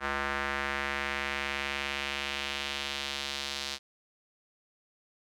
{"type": "tone with band-pass filter sweep", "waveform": "square", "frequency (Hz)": 69.8, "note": "C#2", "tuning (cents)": 13, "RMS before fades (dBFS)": -34, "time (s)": [0, 3.79], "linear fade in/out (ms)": 50, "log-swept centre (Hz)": [1500, 4300], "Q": 1.7, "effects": []}